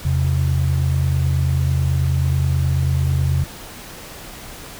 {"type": "tone pair together", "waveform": "sine", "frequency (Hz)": [84.1, 133.37], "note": ["E2", "C3"], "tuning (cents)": [35, 34], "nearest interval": "minor sixth", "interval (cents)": 799, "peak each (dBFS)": -17, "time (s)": [0.05, 3.44], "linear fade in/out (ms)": 5, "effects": ["tanh soft clip ceiling -8 dBFS", "pink hiss -36 dBFS RMS until 4.79 s"]}